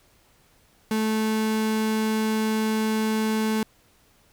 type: tone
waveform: 35% pulse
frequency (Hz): 218.3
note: A3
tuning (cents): -13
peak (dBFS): -20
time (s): 0.91-3.63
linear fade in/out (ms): 2
effects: pink hiss -60 dBFS RMS until 4.32 s